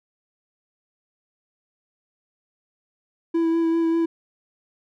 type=tone with vibrato; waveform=triangle; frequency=330.4 Hz; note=E4; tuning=4 cents sharp; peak=-16 dBFS; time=3.34-4.06 s; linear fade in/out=10 ms; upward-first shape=sine; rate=5.1 Hz; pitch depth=16 cents each way; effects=none